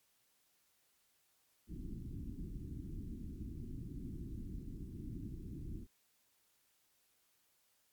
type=low-pass noise; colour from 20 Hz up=pink; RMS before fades=-45 dBFS; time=1.67-5.87 s; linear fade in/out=50 ms; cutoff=330 Hz; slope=48 dB/octave; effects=white hiss -75 dBFS RMS until 7.92 s + MP3 96 kbps